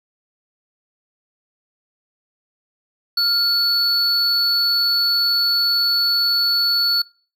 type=tone pair together; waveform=triangle; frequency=1396.9 / 4431 Hz; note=F6 / C#8; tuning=0 / -2 cents; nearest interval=octave + minor sixth; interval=1998 cents; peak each=-25 / -14 dBFS; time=3.17-7.02 s; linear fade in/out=5 ms; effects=noise-tail reverb RT60 0.4 s tail -23 dB re dry